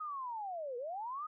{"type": "linear two-way sweep", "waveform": "sine", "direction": "down then up", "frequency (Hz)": [1271, 466.2, 1271], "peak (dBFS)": -38, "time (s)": [0, 1.27], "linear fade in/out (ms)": 10, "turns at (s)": 0.77, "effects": []}